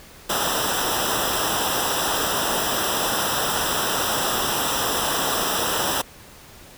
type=noise with comb filter; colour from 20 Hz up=pink; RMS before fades=-23 dBFS; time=0.29-6.02 s; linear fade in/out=10 ms; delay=0.45 ms; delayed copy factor=-0.9; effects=pink hiss -45 dBFS RMS until 6.77 s